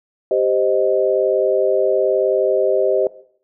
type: chord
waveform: sine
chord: C minor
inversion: second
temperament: equal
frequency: 392 / 523.3 / 622.3 Hz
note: G4 / C5 / Eb5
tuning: 0 / 0 / 0 cents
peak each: -18 dBFS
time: 0.31-3.07 s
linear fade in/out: 2 ms
effects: noise-tail reverb RT60 0.6 s tail -18 dB re dry